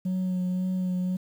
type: tone with vibrato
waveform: sine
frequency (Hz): 183.6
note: F#3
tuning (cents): -13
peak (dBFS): -22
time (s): 0.05-1.17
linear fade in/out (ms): 10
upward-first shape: sine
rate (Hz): 1.9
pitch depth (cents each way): 19
effects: tanh soft clip ceiling -24 dBFS + 9-bit